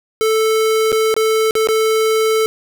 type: tone with dropouts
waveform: square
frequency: 440 Hz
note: A4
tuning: in tune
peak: -13 dBFS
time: 0.21-2.46 s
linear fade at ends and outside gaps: 0 ms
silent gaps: 0.919-0.927 / 1.141-1.165 / 1.509-1.553 / 1.672-1.687 s
effects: none